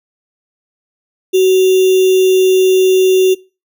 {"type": "tone with sample-and-hold", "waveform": "sine", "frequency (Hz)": 374.8, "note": "F#4", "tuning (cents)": 22, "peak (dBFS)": -6, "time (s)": [1.33, 3.35], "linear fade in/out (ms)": 20, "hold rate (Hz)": 3150, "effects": ["noise-tail reverb RT60 0.3 s tail -22 dB re dry"]}